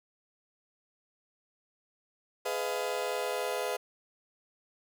35% pulse chord, F half-diminished seventh, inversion first, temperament just, 419.1 / 502.9 / 628.6 / 698.5 Hz, Ab4 / Cb5 / Eb5 / F5, +16 / +31 / +18 / 0 cents, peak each -35 / -33 / -36 / -36 dBFS, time 2.45-3.77 s, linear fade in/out 10 ms, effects none

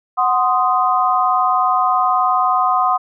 sine chord, C diminished, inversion second, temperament equal with one note detuned, 740 / 1041.1 / 1244.5 Hz, Gb5 / C6 / Eb6, 0 / -9 / 0 cents, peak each -17 dBFS, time 0.17-2.98 s, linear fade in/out 20 ms, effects none

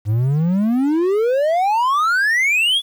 triangle exponential sweep, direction up, 100.8 to 3471 Hz, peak -12 dBFS, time 0.05-2.82 s, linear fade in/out 50 ms, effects 8-bit

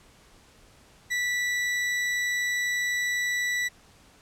40% pulse tone, 1962 Hz, B6, 12 cents flat, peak -24 dBFS, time 1.1-3.69 s, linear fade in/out 20 ms, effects pink hiss -56 dBFS RMS until 4.21 s + low-pass 10000 Hz 12 dB/octave

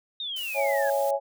sine exponential sweep, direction down, 3749 to 1617 Hz, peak -30 dBFS, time 0.2-0.9 s, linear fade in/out 2 ms
blue noise, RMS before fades -40 dBFS, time 0.36-1.11 s, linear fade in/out 5 ms
sine chord, C# minor, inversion none, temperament equal, 554.4 / 659.3 / 830.6 Hz, C#5 / E5 / G#5, 0 / 0 / 0 cents, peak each -24 / -30 / -28 dBFS, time 0.54-1.2 s, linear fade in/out 50 ms
effects none

